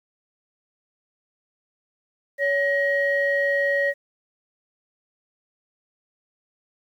sine tone pair together, 563 / 1892.6 Hz, C#5 / A#6, +27 / +26 cents, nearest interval octave + major sixth, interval 2099 cents, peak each -21 / -21 dBFS, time 2.38-3.94 s, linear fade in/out 50 ms, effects tanh soft clip ceiling -12 dBFS + 9-bit

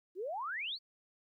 sine exponential sweep, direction up, 338.9 to 4698 Hz, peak -36 dBFS, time 0.15-0.79 s, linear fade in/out 50 ms, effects 13-bit

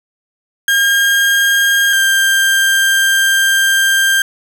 35% pulse tone pair in turn, 1614 / 1586.3 Hz, G#6 / G6, -50 / +20 cents, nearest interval unison, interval 30 cents, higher first, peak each -8 dBFS, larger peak neither, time 0.68-1.93 / 1.93-4.22 s, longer second, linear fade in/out 2 ms, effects none

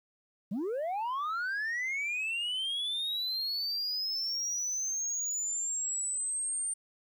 sine linear sweep, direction up, 174.61 to 8870 Hz, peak -28 dBFS, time 0.51-6.74 s, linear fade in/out 10 ms, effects tanh soft clip ceiling -30 dBFS + 11-bit

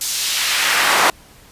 brown noise with high-pass filter sweep, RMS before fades -17 dBFS, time 0.01-1.1 s, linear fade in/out 2 ms, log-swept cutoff 6200 to 860 Hz, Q 1, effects pink hiss -46 dBFS RMS until 1.51 s + resampled to 32000 Hz

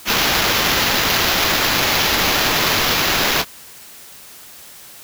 violet noise with sample-and-hold, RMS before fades -17 dBFS, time 0.05-3.45 s, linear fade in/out 50 ms, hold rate 8820 Hz, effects white hiss -40 dBFS RMS until 5.03 s

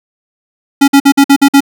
square tone bursts, 278.5 Hz, C#4, 8 cents sharp, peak -3 dBFS, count 7, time 0.81-1.606 s, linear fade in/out 10 ms, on 70 ms, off 51 ms, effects none

